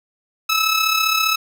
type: tone with amplitude modulation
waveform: 15% pulse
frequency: 1300 Hz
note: E6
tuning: 24 cents flat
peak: -7 dBFS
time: 0.49-1.36 s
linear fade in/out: 10 ms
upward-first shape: sine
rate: 35.1 Hz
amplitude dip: 55%
effects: none